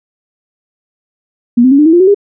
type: tone with pitch steps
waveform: sine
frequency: 239.2 / 257.9 / 278 / 299.6 / 323 / 348.2 / 375.3 / 404.6 Hz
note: A#3 / C4 / C#4 / D4 / E4 / F4 / F#4 / G#4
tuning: +45 / -25 / +5 / +35 / -35 / -5 / +25 / -45 cents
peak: -3 dBFS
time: 1.57-2.146 s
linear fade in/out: 10 ms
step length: 72 ms
effects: none